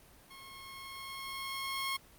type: tone with level ramp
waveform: 15% pulse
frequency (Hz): 1082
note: C#6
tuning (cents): -42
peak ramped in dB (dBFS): -44 to -26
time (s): 0.3-1.97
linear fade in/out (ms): 10
effects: pink hiss -59 dBFS RMS until 2.18 s + Opus 32 kbps

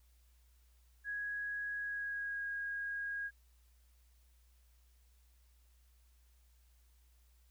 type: tone with pitch glide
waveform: sine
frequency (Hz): 1661.2 to 1637.4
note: G#6 to G#6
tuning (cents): 0 to -25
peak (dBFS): -37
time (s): 1.04-3.31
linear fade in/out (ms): 50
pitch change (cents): -25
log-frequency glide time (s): 1.76-2.47
effects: added 60 Hz sine -64 dBFS peak until 7.5 s + white hiss -75 dBFS RMS until 7.5 s

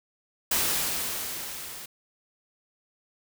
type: noise with level ramp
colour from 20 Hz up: white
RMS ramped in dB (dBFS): -24 to -41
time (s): 0.51-1.86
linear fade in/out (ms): 5
effects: none

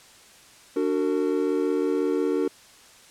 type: chord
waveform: triangle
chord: D augmented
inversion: none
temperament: equal with one note detuned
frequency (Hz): 293.7 / 370 / 455.8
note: D4 / F#4 / A#4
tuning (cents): 0 / 0 / -39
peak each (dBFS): -24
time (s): 0.76-2.48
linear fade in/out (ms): 5
effects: white hiss -51 dBFS RMS until 3.1 s + low-pass 9000 Hz 12 dB/octave

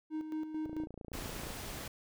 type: tone with tremolo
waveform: triangle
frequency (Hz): 311.6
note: D#4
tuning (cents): +3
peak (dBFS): -32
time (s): 0.1-0.87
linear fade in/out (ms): 50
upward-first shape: square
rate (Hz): 4.5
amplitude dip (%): 55
type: click train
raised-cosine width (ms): 2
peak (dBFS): -32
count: 25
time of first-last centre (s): 0.66-1.505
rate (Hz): 28.4
type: noise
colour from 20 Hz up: pink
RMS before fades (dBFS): -43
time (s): 1.13-1.88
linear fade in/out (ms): 5
effects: none

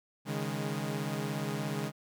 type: chord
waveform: sawtooth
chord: C# suspended second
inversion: none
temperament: equal with one note detuned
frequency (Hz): 138.59 / 155.56 / 206.1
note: C#3 / D#3 / G#3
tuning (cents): 0 / 0 / -13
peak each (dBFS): -33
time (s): 0.25-1.92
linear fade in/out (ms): 50
effects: none

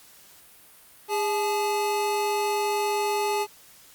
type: tone pair together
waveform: square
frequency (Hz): 408.8 / 857.5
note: G#4 / A5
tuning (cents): -27 / -45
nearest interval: octave + minor second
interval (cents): 1282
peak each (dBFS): -27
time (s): 1.08-3.47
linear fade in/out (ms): 50
effects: white hiss -52 dBFS RMS until 3.94 s + Opus 48 kbps

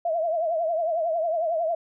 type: tone with vibrato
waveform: sine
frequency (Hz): 659.3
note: E5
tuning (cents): 0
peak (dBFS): -22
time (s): 0.05-1.75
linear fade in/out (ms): 5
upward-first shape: triangle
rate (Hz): 11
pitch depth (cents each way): 120
effects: none

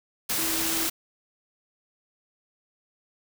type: tone in noise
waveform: sine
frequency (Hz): 325.8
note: E4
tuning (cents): -20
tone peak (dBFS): -33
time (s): 0.38-0.88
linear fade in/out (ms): 10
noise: white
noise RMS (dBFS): -27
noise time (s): 0.29-0.9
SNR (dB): -9
effects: none

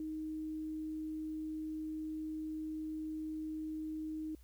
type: tone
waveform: sine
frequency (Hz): 312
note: D#4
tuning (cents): +5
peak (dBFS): -38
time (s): 0-4.35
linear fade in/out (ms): 2
effects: added 60 Hz sine -56 dBFS peak until 4.43 s + white hiss -71 dBFS RMS until 4.43 s

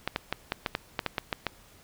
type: clicks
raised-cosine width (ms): 0.3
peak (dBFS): -11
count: 11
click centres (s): 0.076 / 0.161 / 0.326 / 0.521 / 0.662 / 0.751 / 0.992 / 1.063 / 1.182 / 1.328 / 1.467
effects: pink hiss -56 dBFS RMS until 1.83 s

